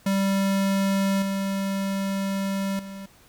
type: tone with level steps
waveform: square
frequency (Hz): 195.4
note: G3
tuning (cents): -5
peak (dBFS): -21 / -25 / -36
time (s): 0.06-3.06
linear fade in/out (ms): 5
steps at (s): 1.22 / 2.79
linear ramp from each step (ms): 2
effects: pink hiss -55 dBFS RMS until 3.28 s